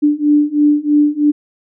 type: beating tone pair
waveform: sine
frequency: 293.7 / 296.8 Hz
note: D4 / D4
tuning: 0 / +18 cents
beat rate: 3.1 Hz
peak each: -13 / -12 dBFS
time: 0.02-1.32 s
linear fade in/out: 20 ms
effects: none